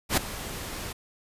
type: noise with ADSR envelope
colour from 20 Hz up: pink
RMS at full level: -20 dBFS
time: 0.09-0.93 s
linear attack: 84 ms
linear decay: 5 ms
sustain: -16 dB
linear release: 11 ms
effects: resampled to 32000 Hz